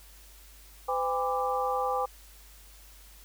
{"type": "tone cluster", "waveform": "sine", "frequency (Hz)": [507, 805, 1006, 1176], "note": ["B4", "G5", "B5", "D6"], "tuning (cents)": [45, 46, 32, 2], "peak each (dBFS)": [-31, -30, -37, -32], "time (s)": [0.88, 2.06], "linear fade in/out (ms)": 10, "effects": ["added 50 Hz sine -52 dBFS peak until 3.24 s", "white hiss -55 dBFS RMS until 3.24 s"]}